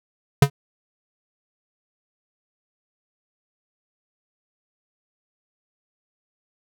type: tone with exponential decay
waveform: square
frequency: 140.4 Hz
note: C#3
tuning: 22 cents sharp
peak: -7 dBFS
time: 0.42-0.5 s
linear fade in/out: 5 ms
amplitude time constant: 16 ms
effects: none